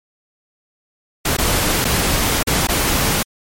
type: noise with dropouts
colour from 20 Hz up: pink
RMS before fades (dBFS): -17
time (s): 1.25-3.23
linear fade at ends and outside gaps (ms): 5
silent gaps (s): 1.368-1.383 / 1.845-1.85 / 2.43-2.471 / 2.672-2.686
effects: MP3 64 kbps